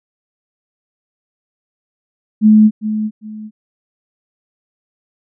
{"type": "tone with echo", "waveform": "sine", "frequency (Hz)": 214.8, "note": "A3", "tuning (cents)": -41, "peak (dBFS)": -4, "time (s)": [2.41, 2.71], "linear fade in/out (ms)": 50, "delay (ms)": 400, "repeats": 2, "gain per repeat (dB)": -11, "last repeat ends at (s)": 3.51, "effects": []}